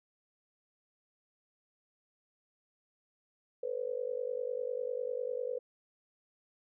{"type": "tone with amplitude modulation", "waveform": "sine", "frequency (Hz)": 497.9, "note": "B4", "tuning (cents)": 14, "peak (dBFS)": -29, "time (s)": [3.63, 5.59], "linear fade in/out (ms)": 5, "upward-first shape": "sine", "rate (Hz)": 50, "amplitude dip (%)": 95, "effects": []}